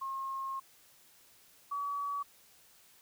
sine tone pair in turn, 1075 / 1137.9 Hz, C6 / C#6, +47 / +45 cents, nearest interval minor second, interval 98 cents, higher second, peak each -35 / -33 dBFS, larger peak second, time 0.01-0.6 / 1.71-2.23 s, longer first, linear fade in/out 10 ms, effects white hiss -62 dBFS RMS until 3.01 s

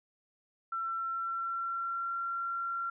sine tone with pitch glide, 1347 to 1370.5 Hz, E6 to F6, +37 to -33 cents, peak -32 dBFS, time 0.72-2.9 s, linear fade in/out 5 ms, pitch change +30 cents, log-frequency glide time 0.94-2.14 s, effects none

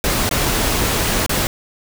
pink noise with dropouts, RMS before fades -18 dBFS, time 0.04-1.47 s, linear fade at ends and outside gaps 1 ms, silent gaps 0.292-0.311 / 1.263-1.294 s, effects none

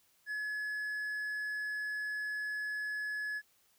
triangle tone, 1700 Hz, G#6, 40 cents sharp, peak -33 dBFS, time 0.26-3.42 s, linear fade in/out 50 ms, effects white hiss -70 dBFS RMS until 3.78 s

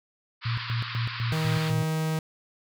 pink band-pass noise, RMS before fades -36 dBFS, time 0.41-1.73 s, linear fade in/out 50 ms, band 990 to 4900 Hz, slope 96 dB/octave
sine tone with tremolo, 116.54 Hz, A#2, in tune, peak -25 dBFS, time 0.45-1.84 s, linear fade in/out 10 ms, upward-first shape square, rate 4 Hz, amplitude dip 80%
45% pulse tone, 158.2 Hz, D#3, 29 cents sharp, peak -25 dBFS, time 1.32-2.19 s, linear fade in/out 2 ms
effects none

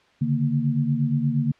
sine tone cluster, 140.1 / 148.6 / 231.8 Hz, C#3 / D3 / A#3, +19 / +21 / -10 cents, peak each -24 dBFS, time 0.21-1.52 s, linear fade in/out 10 ms, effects white hiss -58 dBFS RMS until 1.59 s + low-pass 3000 Hz 12 dB/octave

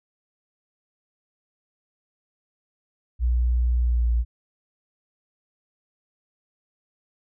sine tone with pitch glide, 60.4 to 58.48 Hz, B1 to A#1, -38 to +6 cents, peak -18 dBFS, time 3.19-4.25 s, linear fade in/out 50 ms, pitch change -56 cents, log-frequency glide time 3.8-4.12 s, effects none

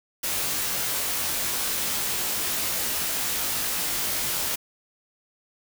white noise with comb filter, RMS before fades -27 dBFS, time 0.23-4.56 s, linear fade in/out 10 ms, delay 19 ms, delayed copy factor -0.75, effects none

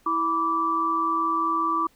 sine tone cluster, 327.6 / 986 / 1163 Hz, E4 / B5 / D6, -11 / -3 / -17 cents, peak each -30 / -30 / -22 dBFS, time 0.06-1.87 s, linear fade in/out 5 ms, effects pink hiss -61 dBFS RMS until 1.95 s

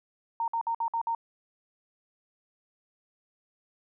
sine tone bursts, 921 Hz, A#5, 21 cents flat, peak -26 dBFS, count 6, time 0.4-1.149 s, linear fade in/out 2 ms, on 79 ms, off 55 ms, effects none

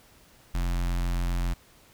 square tone with notch filter, 43.76 Hz, F1, 4 cents sharp, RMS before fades -27 dBFS, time 0.54-1.54 s, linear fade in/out 10 ms, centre 450 Hz, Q 1.3, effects pink hiss -57 dBFS RMS until 1.93 s

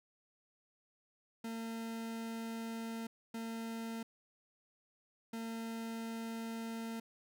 40% pulse tone bursts at uneven times, 227.2 Hz, A#3, 44 cents flat, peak -39 dBFS, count 3, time 1.44-3.07 / 3.34-4.03 / 5.33-7 s, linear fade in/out 5 ms, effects none

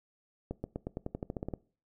accelerating click train, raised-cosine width 2 ms, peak -22 dBFS, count 13, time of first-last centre 0.51-1.538 s, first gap 130 ms, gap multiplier 0.92, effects noise-tail reverb RT60 0.4 s tail -21 dB re dry

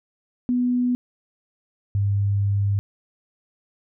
sine tone pair in turn, 246.9 / 100.45 Hz, B3 / G2, 0 / +43 cents, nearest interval octave + major third, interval 1557 cents, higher first, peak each -18 dBFS, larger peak neither, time 0.49-0.95 / 1.95-2.79 s, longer second, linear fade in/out 0 ms, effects none

